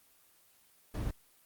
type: noise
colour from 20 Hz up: brown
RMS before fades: -35 dBFS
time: 0.94-1.11 s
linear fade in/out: 5 ms
effects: white hiss -65 dBFS RMS until 1.45 s + Opus 24 kbps